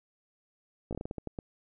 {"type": "slowing click train", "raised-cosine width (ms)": 2, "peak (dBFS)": -23, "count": 10, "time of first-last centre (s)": [0.91, 1.388], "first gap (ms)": 17, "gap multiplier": 1.27, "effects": []}